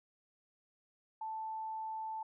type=tone; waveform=sine; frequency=880 Hz; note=A5; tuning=in tune; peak=-38 dBFS; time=1.21-2.23 s; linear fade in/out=5 ms; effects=none